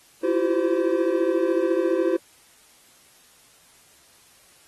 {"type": "tone cluster", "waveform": "triangle", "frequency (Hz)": [331.4, 345.5, 381.2, 516], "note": ["E4", "F4", "G4", "C5"], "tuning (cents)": [9, -19, -48, -24], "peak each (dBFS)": -23, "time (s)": [0.23, 2.17], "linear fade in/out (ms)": 10, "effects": ["white hiss -55 dBFS RMS until 4.67 s", "AAC 32 kbps"]}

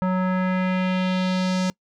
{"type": "tone with low-pass filter sweep", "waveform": "square", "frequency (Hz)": 185, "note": "F#3", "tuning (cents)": 0, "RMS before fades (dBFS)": -22, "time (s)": [0.02, 1.7], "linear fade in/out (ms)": 0, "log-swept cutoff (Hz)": [1200, 6100], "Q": 1.8, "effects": ["noise-tail reverb RT60 0.1 s tail -25 dB re dry"]}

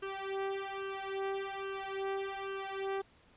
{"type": "tone with flanger", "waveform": "sawtooth", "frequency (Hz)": 390, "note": "G4", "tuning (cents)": -9, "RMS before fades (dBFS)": -38, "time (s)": [0.02, 3.02], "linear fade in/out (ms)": 10, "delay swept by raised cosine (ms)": [0.69, 2.49], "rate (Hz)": 1.2, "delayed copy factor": 0.9, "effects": ["pink hiss -64 dBFS RMS until 3.36 s", "resampled to 8000 Hz"]}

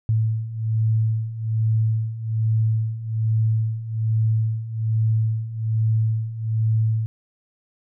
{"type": "beating tone pair", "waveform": "sine", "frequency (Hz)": [110, 111.2], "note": ["A2", "A2"], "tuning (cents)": [0, 19], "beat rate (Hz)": 1.2, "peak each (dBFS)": [-24, -20], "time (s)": [0.09, 7.06], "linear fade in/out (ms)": 0, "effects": []}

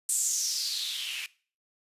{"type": "noise with band-pass filter sweep", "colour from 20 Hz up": "blue", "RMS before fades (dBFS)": -31, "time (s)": [0.09, 1.26], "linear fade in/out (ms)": 0, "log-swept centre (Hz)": [8400, 2400], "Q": 5.1, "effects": ["noise-tail reverb RT60 0.4 s tail -20 dB re dry", "resampled to 32000 Hz"]}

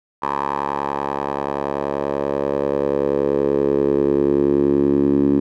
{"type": "tone with band-pass filter sweep", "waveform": "10% pulse", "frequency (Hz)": 70.4, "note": "C#2", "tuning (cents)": 27, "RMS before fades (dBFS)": -19, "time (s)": [0.22, 5.4], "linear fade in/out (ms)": 10, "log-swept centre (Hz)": [960, 290], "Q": 3.4, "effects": []}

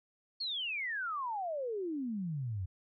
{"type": "exponential sweep", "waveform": "sine", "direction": "down", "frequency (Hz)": [4435, 87.31], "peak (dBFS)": -34, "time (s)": [0.4, 2.66], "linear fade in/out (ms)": 10, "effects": []}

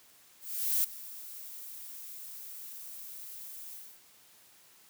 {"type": "noise with ADSR envelope", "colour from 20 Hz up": "violet", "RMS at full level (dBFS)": -27, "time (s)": [0.4, 4.02], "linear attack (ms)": 440, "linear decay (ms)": 7, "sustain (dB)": -18, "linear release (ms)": 290, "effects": ["white hiss -60 dBFS RMS until 4.89 s", "high-pass 80 Hz 12 dB/octave"]}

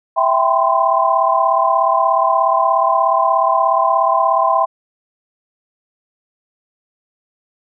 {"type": "chord", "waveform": "sine", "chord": "C major seventh", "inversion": "first", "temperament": "equal with one note detuned", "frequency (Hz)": [659.3, 784, 1009.7, 1046.5], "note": ["E5", "G5", "B5", "C6"], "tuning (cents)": [0, 0, 38, 0], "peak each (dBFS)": -17, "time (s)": [0.16, 4.66], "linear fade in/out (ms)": 20, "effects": []}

